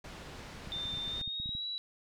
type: low-pass noise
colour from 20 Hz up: pink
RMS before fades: -47 dBFS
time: 0.04-1.22 s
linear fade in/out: 5 ms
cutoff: 5200 Hz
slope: 12 dB/octave
type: clicks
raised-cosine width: 5 ms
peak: -33 dBFS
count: 12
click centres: 0.674 / 0.764 / 0.855 / 0.938 / 0.974 / 1.077 / 1.212 / 1.277 / 1.4 / 1.459 / 1.492 / 1.551 s
type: tone with pitch glide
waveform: sine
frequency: 3592 to 3917 Hz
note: A7 to B7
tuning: +35 to -15 cents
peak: -35 dBFS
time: 0.72-1.78 s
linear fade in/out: 0 ms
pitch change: +150 cents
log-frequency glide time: 1.07-1.66 s
effects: none